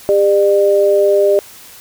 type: tone pair together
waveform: sine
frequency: 400.5 / 600 Hz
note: G4 / D5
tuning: +37 / +37 cents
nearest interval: perfect fifth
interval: 700 cents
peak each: -11 dBFS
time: 0.09-1.39 s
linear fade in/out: 0 ms
effects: white hiss -38 dBFS RMS until 1.8 s